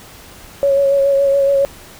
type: tone with vibrato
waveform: sine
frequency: 554.4 Hz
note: C#5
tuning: in tune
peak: -10 dBFS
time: 0.63-1.65 s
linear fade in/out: 0 ms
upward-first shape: sine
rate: 7.1 Hz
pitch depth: 22 cents each way
effects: pink hiss -39 dBFS RMS until 1.99 s